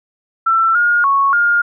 sine tone with pitch steps, 1339 / 1426 / 1106 / 1415 Hz, E6 / F6 / C#6 / F6, +27 / +36 / -4 / +22 cents, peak -10 dBFS, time 0.46-1.62 s, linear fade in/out 10 ms, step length 290 ms, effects none

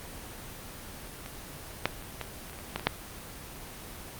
clicks, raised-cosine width 0.3 ms, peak -23 / -7 / -27 / -18 / -28 / -27 / -27 / -13 / -21 / -6 dBFS, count 10, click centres 1.261 / 1.856 / 2.024 / 2.213 / 2.497 / 2.532 / 2.589 / 2.76 / 2.796 / 2.87 s, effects pink hiss -43 dBFS RMS until 4.19 s + Opus 24 kbps

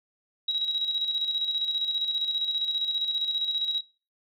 sine tone with tremolo, 3848 Hz, B7, 46 cents flat, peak -23 dBFS, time 0.48-3.81 s, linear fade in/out 5 ms, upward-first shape square, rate 15 Hz, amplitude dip 45%, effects noise-tail reverb RT60 0.4 s tail -25 dB re dry

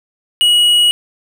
sine tone with tanh clipping, 2910 Hz, F#7, 29 cents flat, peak -9 dBFS, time 0.41-0.91 s, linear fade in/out 0 ms, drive 8 dB, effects none

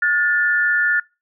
sine tone pair together, 1435.3 / 1760 Hz, F6 / A6, +47 / 0 cents, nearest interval major third, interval 353 cents, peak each -17 dBFS, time 0.02-1 s, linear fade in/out 5 ms, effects noise-tail reverb RT60 0.3 s tail -26 dB re dry

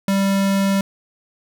square tone, 196 Hz, G3, in tune, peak -16 dBFS, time 0.08-0.81 s, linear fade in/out 2 ms, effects none

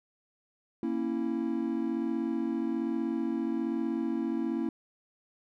triangle chord, A# diminished, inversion none, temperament equal with one note detuned, 233.1 / 274.3 / 329.6 Hz, A#3 / C#4 / E4, 0 / -18 / 0 cents, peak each -31 / -32 / -30 dBFS, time 0.83-4.69 s, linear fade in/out 2 ms, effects none

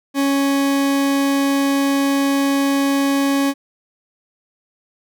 40% pulse tone, 277.2 Hz, C#4, in tune, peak -14 dBFS, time 0.14-3.54 s, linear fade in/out 50 ms, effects none

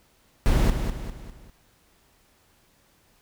brown noise with echo, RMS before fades -19 dBFS, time 0.46-0.7 s, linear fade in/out 0 ms, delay 200 ms, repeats 4, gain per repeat -7 dB, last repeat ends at 1.5 s, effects pink hiss -62 dBFS RMS until 3.21 s

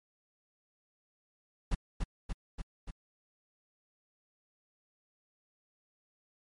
brown noise with echo, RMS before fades -28 dBFS, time 1.71-1.75 s, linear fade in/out 10 ms, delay 290 ms, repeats 4, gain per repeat -3 dB, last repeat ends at 2.91 s, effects MP3 48 kbps

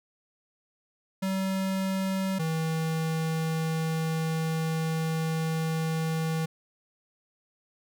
square tone pair in turn, 191.2 / 160.78 Hz, G3 / E3, -43 / -43 cents, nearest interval minor third, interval 300 cents, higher first, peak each -27 dBFS, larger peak neither, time 1.22-2.39 / 2.39-6.46 s, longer second, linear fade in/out 10 ms, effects none

